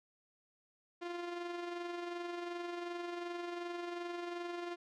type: tone with amplitude modulation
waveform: sawtooth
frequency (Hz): 348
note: F4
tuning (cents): -6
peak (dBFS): -34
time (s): 1.01-4.76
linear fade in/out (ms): 20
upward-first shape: sine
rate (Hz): 22.7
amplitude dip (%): 40
effects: low-pass 4000 Hz 12 dB/octave